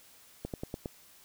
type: slowing click train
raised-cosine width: 2 ms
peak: -22 dBFS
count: 5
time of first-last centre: 0.45-0.858 s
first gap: 88 ms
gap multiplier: 1.1
effects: white hiss -58 dBFS RMS until 1.24 s